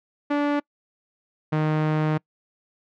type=tone pair in turn; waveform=sawtooth; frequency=290.2 / 154.48 Hz; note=D4 / D#3; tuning=-21 / -12 cents; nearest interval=major seventh; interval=1091 cents; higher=first; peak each=-16 dBFS; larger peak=neither; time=0.3-0.6 / 1.52-2.18 s; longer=second; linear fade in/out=10 ms; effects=noise-tail reverb RT60 0.1 s tail -26 dB re dry + low-pass 2000 Hz 12 dB/octave